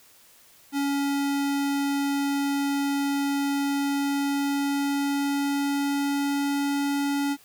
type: tone with pitch glide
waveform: square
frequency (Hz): 280.8 to 282.6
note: C#4 to C#4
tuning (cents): +22 to +34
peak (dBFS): -24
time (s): 0.72-7.37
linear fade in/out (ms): 50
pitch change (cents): +12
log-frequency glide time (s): 3.7-6.8
effects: white hiss -55 dBFS RMS until 7.44 s